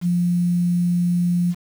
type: tone with quantisation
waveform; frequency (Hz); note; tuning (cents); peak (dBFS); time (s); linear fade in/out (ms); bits
sine; 175.4; F3; +8; -16; 0.01-1.55; 50; 7
effects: none